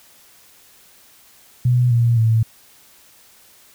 sine tone with pitch steps, 123.47 / 117.89 / 112.57 Hz, B2 / A#2 / A2, 0 / +20 / +40 cents, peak -12 dBFS, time 1.65-2.43 s, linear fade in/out 5 ms, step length 260 ms, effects white hiss -50 dBFS RMS until 3.74 s

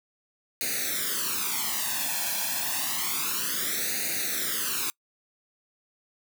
white noise with flanger, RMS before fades -29 dBFS, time 0.61-4.9 s, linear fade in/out 0 ms, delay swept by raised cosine 0.46 to 1.21 ms, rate 0.29 Hz, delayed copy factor +0.9, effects noise-tail reverb RT60 0.1 s tail -25 dB re dry + high-pass 200 Hz 12 dB/octave

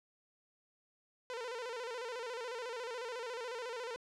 sawtooth tone with vibrato, 479.5 Hz, A#4, 49 cents sharp, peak -36 dBFS, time 1.3-3.96 s, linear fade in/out 0 ms, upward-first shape square, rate 14 Hz, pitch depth 87 cents each way, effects low-pass 6000 Hz 12 dB/octave

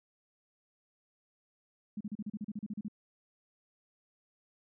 sine tone bursts, 209.5 Hz, G#3, 15 cents sharp, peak -35 dBFS, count 13, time 1.97-2.883 s, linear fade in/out 5 ms, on 37 ms, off 36 ms, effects none

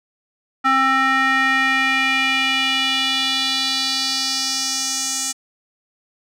square tone with band-pass filter sweep, 265.8 Hz, C4, 27 cents sharp, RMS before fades -19 dBFS, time 0.64-5.33 s, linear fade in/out 20 ms, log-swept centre 1400 to 7100 Hz, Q 2.9, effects none

